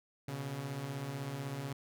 sawtooth beating tone pair, 123.47 / 139.47 Hz, B2 / C#3, 0 / +11 cents, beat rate 16 Hz, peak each -40 / -35 dBFS, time 0.28-1.73 s, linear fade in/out 5 ms, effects none

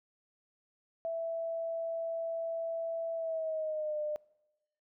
sine tone with pitch glide, 661 to 602.6 Hz, E5 to D5, +5 to +44 cents, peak -32 dBFS, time 1.05-4.16 s, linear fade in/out 0 ms, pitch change -161 cents, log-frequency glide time 3.15-3.99 s, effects noise-tail reverb RT60 1.0 s tail -24 dB re dry

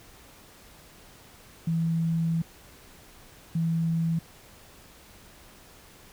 sine tone pair in turn, 164.8 / 164.8 Hz, E3 / E3, 0 / 0 cents, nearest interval unison, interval 0 cents, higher neither, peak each -23 dBFS, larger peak neither, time 1.67-2.42 / 3.55-4.19 s, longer first, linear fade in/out 5 ms, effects pink hiss -52 dBFS RMS until 6.12 s

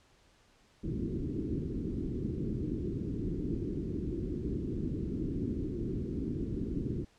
white low-pass noise, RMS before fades -35 dBFS, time 0.83-7.05 s, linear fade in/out 10 ms, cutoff 370 Hz, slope 48 dB/octave, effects pink hiss -65 dBFS RMS until 7.18 s + low-pass 7000 Hz 12 dB/octave

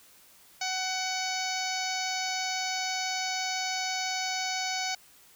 harmonic tone, 749 Hz, F#5, 21 cents sharp, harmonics 1 / 2 / 3 / 4 / 5 / 6 / 7 / 8 / 9, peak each -34 / -39 / -36 / -42 / -41 / -37 / -39 / -38 / -42 dBFS, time 0.61-4.95 s, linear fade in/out 5 ms, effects white hiss -57 dBFS RMS until 5.35 s

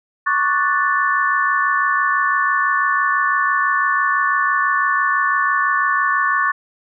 sine chord, D major seventh, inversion third, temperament equal, 1108.7 / 1174.7 / 1480 / 1760 Hz, C#6 / D6 / F#6 / A6, 0 / 0 / 0 / 0 cents, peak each -18 / -24 / -22 / -19 dBFS, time 0.26-6.52 s, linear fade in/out 10 ms, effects none

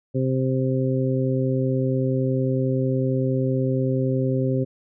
harmonic tone, 130.81 Hz, C3, in tune, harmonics 1 / 2 / 3 / 4, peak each -22 / -25 / -27 / -28 dBFS, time 0.14-4.65 s, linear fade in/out 20 ms, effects none

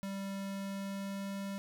square tone with pitch glide, 196 to 197.14 Hz, G3 to G3, 0 to +10 cents, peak -38 dBFS, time 0.03-1.58 s, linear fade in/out 0 ms, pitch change +10 cents, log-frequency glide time 0.38-1.32 s, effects none

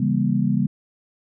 sine chord, C# diminished seventh, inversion none, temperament just, 138.59 / 166.31 / 199.57 / 239.5 Hz, C#3 / E3 / G3 / Bb3, 0 / +16 / +31 / +47 cents, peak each -23 / -26 / -21 / -23 dBFS, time 0-0.67 s, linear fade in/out 5 ms, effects none

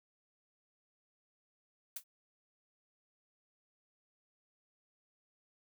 blue noise with exponential decay, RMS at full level -36 dBFS, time 1.96-2.04 s, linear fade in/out 5 ms, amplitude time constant 17 ms, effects none

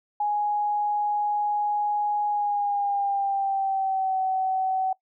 sine tone with pitch glide, 831 to 757.6 Hz, G#5 to F#5, +1 to +41 cents, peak -22 dBFS, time 0.2-4.93 s, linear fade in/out 5 ms, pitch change -160 cents, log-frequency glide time 2.28-4.19 s, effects noise-tail reverb RT60 0.1 s tail -21 dB re dry

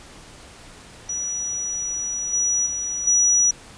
sine tone with level steps, 5850 Hz, F#8, 21 cents flat, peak -24 / -18 / -24 / -14 dBFS, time 1.09-3.51 s, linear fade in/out 5 ms, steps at 2.33 / 2.66 / 3.07 s, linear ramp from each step 5 ms, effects pink hiss -44 dBFS RMS until 3.77 s + resampled to 22050 Hz

